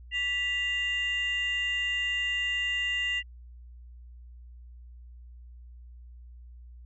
sine tone pair together, 1967 / 2796 Hz, B6 / F7, -7 / +1 cents, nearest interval tritone, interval 608 cents, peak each -28 dBFS, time 0.11-3.23 s, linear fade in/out 50 ms, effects tanh soft clip ceiling -22 dBFS + added 60 Hz sine -45 dBFS peak until 6.85 s

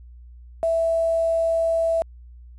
sine tone with quantisation, 659.3 Hz, E5, in tune, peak -18 dBFS, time 0.63-2.02 s, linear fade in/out 0 ms, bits 7, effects added 60 Hz sine -41 dBFS peak until 2.58 s + resampled to 24000 Hz

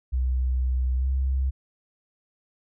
sine tone with pitch glide, 63.5 to 66.08 Hz, B1 to C2, +49 to +18 cents, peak -21 dBFS, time 0.12-1.51 s, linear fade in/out 20 ms, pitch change +69 cents, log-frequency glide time 0.98-1.07 s, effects none

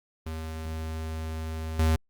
square tone with level steps, 79.8 Hz, D#2, 44 cents sharp, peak -32 / -21 dBFS, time 0.26-1.96 s, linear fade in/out 5 ms, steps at 1.79 s, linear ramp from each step 2 ms, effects Opus 32 kbps

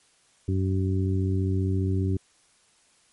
harmonic tone, 94.9 Hz, F#2, 44 cents sharp, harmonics 1 / 2 / 3 / 4, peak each -23 / -31 / -31 / -33 dBFS, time 0.48-2.17 s, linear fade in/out 5 ms, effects white hiss -62 dBFS RMS until 3.12 s + MP3 48 kbps

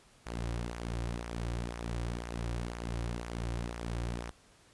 sawtooth tone with flanger, 58.4 Hz, A#1, 4 cents sharp, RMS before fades -37 dBFS, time 0.26-4.31 s, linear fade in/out 5 ms, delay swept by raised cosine 0.23 to 4.73 ms, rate 2 Hz, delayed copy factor -0.55, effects pink hiss -62 dBFS RMS until 4.73 s + resampled to 24000 Hz

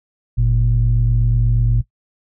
sine tone pair together, 48.21 / 116.54 Hz, G1 / A#2, -28 / 0 cents, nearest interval octave + minor third, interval 1528 cents, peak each -14 dBFS, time 0.37-1.82 s, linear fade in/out 20 ms, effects noise-tail reverb RT60 0.1 s tail -18 dB re dry + tanh soft clip ceiling -6 dBFS

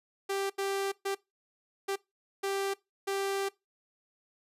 sawtooth tone bursts at uneven times, 392.9 Hz, G4, 4 cents sharp, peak -26 dBFS, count 6, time 0.29-0.5 / 0.58-0.92 / 1.05-1.15 / 1.88-1.96 / 2.43-2.74 / 3.07-3.49 s, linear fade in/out 10 ms, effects noise-tail reverb RT60 0.2 s tail -21 dB re dry + resampled to 32000 Hz

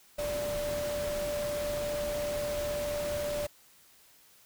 sine tone in noise, 587.3 Hz, D5, in tune, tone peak -31 dBFS, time 0.18-3.47 s, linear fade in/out 10 ms, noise pink, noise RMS -39 dBFS, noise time 0.18-3.47 s, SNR +5 dB, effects white hiss -60 dBFS RMS until 4.45 s

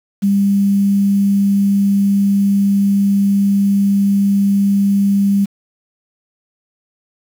sine tone with quantisation, 199.2 Hz, G3, 28 cents sharp, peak -10 dBFS, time 0.22-5.46 s, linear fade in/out 20 ms, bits 6, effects none

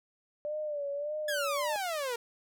sine tone with vibrato, 587.3 Hz, D5, in tune, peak -32 dBFS, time 0.45-1.76 s, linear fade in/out 0 ms, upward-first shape sine, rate 1.7 Hz, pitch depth 72 cents each way
sawtooth exponential sweep, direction down, 1719 to 459.3 Hz, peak -28 dBFS, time 1.28-2.16 s, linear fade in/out 5 ms
effects none

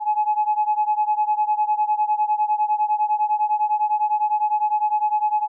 sine beating tone pair, 844 / 853.9 Hz, G#5 / G#5, +28 / +48 cents, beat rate 9.9 Hz, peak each -19 / -21 dBFS, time 0-5.48 s, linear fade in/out 50 ms, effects tanh soft clip ceiling -11 dBFS

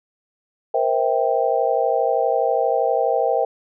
sine chord, C dominant seventh, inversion third, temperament just, 470.9 / 523.3 / 654.1 / 784.9 Hz, Bb4 / C5 / E5 / G5, +18 / 0 / -14 / +2 cents, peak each -22 dBFS, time 0.74-3.45 s, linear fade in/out 5 ms, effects none

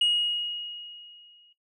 sine tone with exponential decay, 2883 Hz, F#7, 46 cents flat, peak -16 dBFS, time 0.01-1.53 s, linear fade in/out 5 ms, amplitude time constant 330 ms, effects noise-tail reverb RT60 0.2 s tail -22 dB re dry + tanh soft clip ceiling -18 dBFS

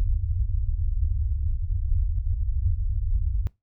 pink low-pass noise, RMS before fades -24 dBFS, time 0-3.47 s, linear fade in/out 0 ms, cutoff 100 Hz, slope 96 dB/octave, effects noise-tail reverb RT60 0.2 s tail -22 dB re dry

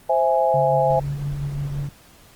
sine chord, C augmented, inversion none, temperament equal, 523.3 / 659.3 / 830.6 Hz, C5 / E5 / G#5, 0 / 0 / 0 cents, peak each -20 dBFS, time 0.09-1 s, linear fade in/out 10 ms
sine tone with tremolo, 141.9 Hz, C#3, 41 cents sharp, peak -22 dBFS, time 0.54-1.89 s, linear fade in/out 2 ms, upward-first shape triangle, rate 5.8 Hz, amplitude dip 45%
brown noise, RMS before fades -35 dBFS, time 0.9-1.88 s, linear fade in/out 5 ms
effects pink hiss -50 dBFS RMS until 2.35 s + Opus 32 kbps

